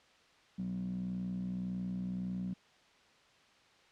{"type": "tone with band-pass filter", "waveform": "15% pulse", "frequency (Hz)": 61.74, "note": "B1", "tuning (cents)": 0, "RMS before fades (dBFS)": -38, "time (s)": [0.58, 2.54], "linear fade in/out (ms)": 10, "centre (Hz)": 200, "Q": 9.5, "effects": ["white hiss -64 dBFS RMS until 3.91 s", "low-pass 4000 Hz 12 dB/octave"]}